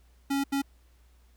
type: tone bursts at uneven times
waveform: square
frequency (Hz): 277.2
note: C#4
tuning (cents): 0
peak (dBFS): -26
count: 2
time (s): 0.3-0.44 / 0.52-0.62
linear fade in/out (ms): 10
effects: added 60 Hz sine -57 dBFS peak until 1.36 s + pink hiss -68 dBFS RMS until 1.36 s

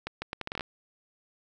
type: accelerating click train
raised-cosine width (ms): 0.3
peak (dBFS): -17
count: 10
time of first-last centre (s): 0.07-0.609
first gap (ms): 150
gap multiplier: 0.74
effects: none

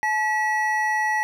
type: tone pair together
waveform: triangle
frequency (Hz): 861.5 / 1934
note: A5 / B6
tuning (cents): -37 / -37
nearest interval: octave + major second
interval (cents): 1400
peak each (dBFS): -21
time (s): 0.03-1.23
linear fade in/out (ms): 0
effects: none

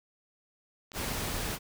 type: clicks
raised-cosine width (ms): 0.2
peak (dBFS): -29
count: 2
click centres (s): 0.918 / 0.95
type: noise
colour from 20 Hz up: pink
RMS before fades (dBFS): -34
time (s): 0.93-1.59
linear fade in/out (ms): 50
effects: none

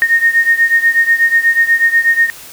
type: beating tone pair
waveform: sine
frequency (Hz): 1844 / 1852.2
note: A#6 / A#6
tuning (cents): -19 / -12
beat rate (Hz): 8.2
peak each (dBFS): -10 / -13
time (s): 0.02-2.3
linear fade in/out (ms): 0
effects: white hiss -34 dBFS RMS until 2.52 s

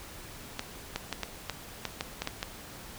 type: clicks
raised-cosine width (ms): 0.2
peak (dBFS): -14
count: 10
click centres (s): 0.594 / 0.96 / 1.127 / 1.233 / 1.497 / 1.853 / 2.009 / 2.22 / 2.274 / 2.429
effects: pink hiss -46 dBFS RMS until 2.98 s

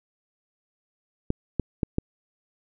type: clicks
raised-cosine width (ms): 3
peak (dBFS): -10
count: 4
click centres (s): 1.304 / 1.597 / 1.832 / 1.984
effects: none

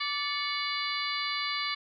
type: harmonic tone with a mistuned harmonic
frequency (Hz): 583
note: D5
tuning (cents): -13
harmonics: 2 / 3 / 4 / 5 / 6 / 7 / 8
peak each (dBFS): -35 / -40 / -35 / -40 / -38 / -37 / -38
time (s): 0-1.75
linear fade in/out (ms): 10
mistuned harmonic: 4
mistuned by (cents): -84
effects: none

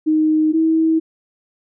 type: tone pair in turn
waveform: sine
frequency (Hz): 311.1 / 321.7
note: D#4 / E4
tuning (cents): 0 / -42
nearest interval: minor second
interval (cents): 58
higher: second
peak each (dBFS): -12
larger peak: neither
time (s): 0.06-0.53 / 0.53-1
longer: neither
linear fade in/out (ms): 20
effects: none

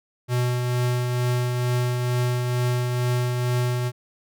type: tone with tremolo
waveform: square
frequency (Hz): 123.47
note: B2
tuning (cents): 0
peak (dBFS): -20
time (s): 0.28-3.92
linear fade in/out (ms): 50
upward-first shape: triangle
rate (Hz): 2.2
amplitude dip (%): 35
effects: none

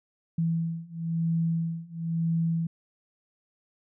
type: beating tone pair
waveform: sine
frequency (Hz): 164.81 / 165.81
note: E3 / E3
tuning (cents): 0 / +10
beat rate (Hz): 1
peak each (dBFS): -29 / -28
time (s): 0.38-2.67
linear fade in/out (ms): 5
effects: none

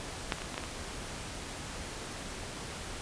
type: clicks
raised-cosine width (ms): 0.3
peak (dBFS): -12 / -26 / -22 / -23 / -18 / -22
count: 6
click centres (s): 0.322 / 0.385 / 0.419 / 0.543 / 0.579 / 0.638
effects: pink hiss -41 dBFS RMS until 3.01 s + resampled to 22050 Hz

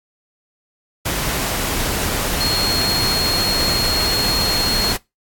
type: tone in noise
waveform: sine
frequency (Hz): 4282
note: C8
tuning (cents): +39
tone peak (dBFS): -18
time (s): 2.4-4.93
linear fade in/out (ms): 10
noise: pink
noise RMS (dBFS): -21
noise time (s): 1.05-4.97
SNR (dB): 0
effects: noise-tail reverb RT60 0.2 s tail -21 dB re dry + AAC 64 kbps

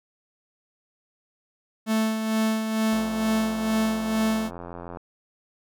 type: tone with tremolo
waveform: 45% pulse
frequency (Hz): 220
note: A3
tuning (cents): 0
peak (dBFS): -20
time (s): 1.86-4.51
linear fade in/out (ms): 50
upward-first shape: sine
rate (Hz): 2.2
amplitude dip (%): 50
type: click train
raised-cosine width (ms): 1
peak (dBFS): -23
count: 178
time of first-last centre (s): 2.93-4.972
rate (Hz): 86.7
effects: none

